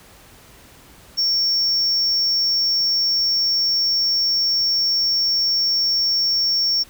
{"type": "tone", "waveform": "triangle", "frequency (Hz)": 5480, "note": "F8", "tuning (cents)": -34, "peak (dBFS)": -15, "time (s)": [1.17, 6.84], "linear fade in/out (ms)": 20, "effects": ["pink hiss -47 dBFS RMS until 6.89 s"]}